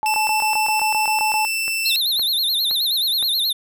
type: tone bursts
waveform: sine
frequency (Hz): 862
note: A5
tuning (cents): -36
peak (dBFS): -18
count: 11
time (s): 0.03-1.45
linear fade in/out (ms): 0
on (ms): 110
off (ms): 21
type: tone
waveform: sawtooth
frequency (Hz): 2666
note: E7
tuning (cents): +19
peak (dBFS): -17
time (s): 0.06-1.96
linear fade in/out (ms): 0
type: click train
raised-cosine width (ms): 0.5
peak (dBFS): -19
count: 4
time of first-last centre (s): 1.68-3.226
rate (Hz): 1.94
type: tone with vibrato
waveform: square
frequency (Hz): 3901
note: B7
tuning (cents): -22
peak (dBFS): -18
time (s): 1.85-3.53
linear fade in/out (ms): 10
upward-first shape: sine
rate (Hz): 9.4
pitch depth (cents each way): 170
effects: none